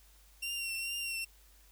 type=tone with vibrato; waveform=sawtooth; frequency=2747 Hz; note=F7; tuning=29 cents flat; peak=-32 dBFS; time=0.42-1.25 s; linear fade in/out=10 ms; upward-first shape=triangle; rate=2.3 Hz; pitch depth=37 cents each way; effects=added 50 Hz sine -60 dBFS peak until 1.71 s + white hiss -64 dBFS RMS until 1.71 s